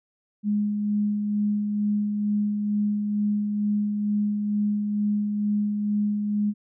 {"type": "tone with tremolo", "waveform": "sine", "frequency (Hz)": 207.7, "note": "G#3", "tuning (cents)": 0, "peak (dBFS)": -20, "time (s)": [0.43, 6.54], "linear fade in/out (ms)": 50, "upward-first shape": "sine", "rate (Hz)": 2.2, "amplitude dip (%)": 35, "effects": []}